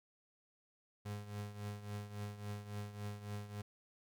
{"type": "tone with tremolo", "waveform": "35% pulse", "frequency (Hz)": 103.3, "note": "G#2", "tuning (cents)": -9, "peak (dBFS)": -38, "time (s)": [1.05, 3.62], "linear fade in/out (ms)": 10, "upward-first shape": "triangle", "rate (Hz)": 3.6, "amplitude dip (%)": 75, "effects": []}